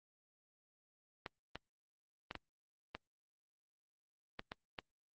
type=clicks; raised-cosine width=0.3 ms; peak=-26 dBFS; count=8; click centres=1.262 / 1.556 / 2.311 / 2.353 / 2.95 / 4.394 / 4.519 / 4.788 s; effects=Opus 24 kbps